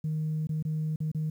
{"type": "tone with dropouts", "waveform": "sine", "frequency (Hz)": 155.56, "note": "D#3", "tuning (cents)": 0, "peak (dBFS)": -26, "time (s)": [0.04, 1.3], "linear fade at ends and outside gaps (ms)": 5, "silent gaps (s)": [[0.471, 0.492], [0.626, 0.65], [0.96, 1.003], [1.117, 1.147]], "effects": ["tanh soft clip ceiling -24 dBFS", "10-bit"]}